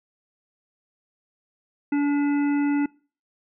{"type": "harmonic tone", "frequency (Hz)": 287.5, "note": "D4", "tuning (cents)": -37, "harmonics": [1, 3, 5, 7, 9], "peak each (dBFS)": [-19, -35, -37, -39, -42], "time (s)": [1.92, 2.86], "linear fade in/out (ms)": 5, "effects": ["noise-tail reverb RT60 0.4 s tail -24 dB re dry"]}